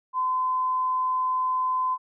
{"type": "tone", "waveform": "sine", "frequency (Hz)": 1023, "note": "C6", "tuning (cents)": -39, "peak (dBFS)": -22, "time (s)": [0.13, 1.98], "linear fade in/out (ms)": 50, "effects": []}